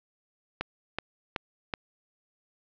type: click train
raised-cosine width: 0.3 ms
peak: -13 dBFS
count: 4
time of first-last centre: 0.61-1.738 s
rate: 2.66 Hz
effects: low-pass 4000 Hz 12 dB/octave